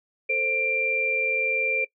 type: tone cluster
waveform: sine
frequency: 443.6 / 525 / 2370 Hz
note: A4 / C5 / D7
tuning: +14 / +6 / +15 cents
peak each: -31 / -31 / -22 dBFS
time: 0.29-1.85 s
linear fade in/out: 10 ms
effects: noise-tail reverb RT60 0.1 s tail -21 dB re dry